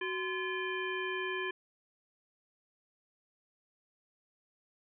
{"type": "harmonic tone with a mistuned harmonic", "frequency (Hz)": 344.1, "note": "F4", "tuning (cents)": -26, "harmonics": [1, 3, 5, 7, 9], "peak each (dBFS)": [-37, -41, -38, -42, -45], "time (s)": [0.01, 1.51], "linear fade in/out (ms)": 5, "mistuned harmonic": 1, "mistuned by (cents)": 140, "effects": []}